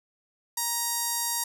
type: tone with notch filter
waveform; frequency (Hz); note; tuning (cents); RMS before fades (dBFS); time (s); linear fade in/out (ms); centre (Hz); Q
5% pulse; 940; A#5; +14; -29; 0.57-1.44; 5; 2600; 0.6
effects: none